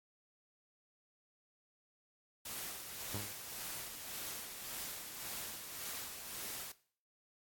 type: noise with tremolo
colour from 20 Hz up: white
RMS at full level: -43 dBFS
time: 2.45-6.72 s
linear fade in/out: 5 ms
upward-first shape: sine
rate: 1.8 Hz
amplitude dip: 45%
type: tone with exponential decay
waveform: sawtooth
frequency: 102.6 Hz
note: G#2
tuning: 21 cents flat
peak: -33 dBFS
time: 3.14-3.37 s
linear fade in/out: 5 ms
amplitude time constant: 49 ms
effects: noise-tail reverb RT60 0.5 s tail -19 dB re dry + AAC 64 kbps